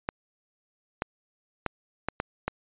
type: clicks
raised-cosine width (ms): 0.5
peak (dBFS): -12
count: 6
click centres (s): 0.089 / 1.021 / 1.663 / 2.086 / 2.201 / 2.48
effects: resampled to 8000 Hz